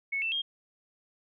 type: tone with pitch steps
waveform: sine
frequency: 2204 / 2667 / 3227 Hz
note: C#7 / E7 / G7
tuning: -11 / +20 / +50 cents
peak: -28 dBFS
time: 0.12-0.42 s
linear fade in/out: 10 ms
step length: 100 ms
effects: none